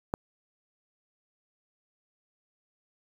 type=click; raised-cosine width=1 ms; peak=-14 dBFS; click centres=0.139 s; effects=7-bit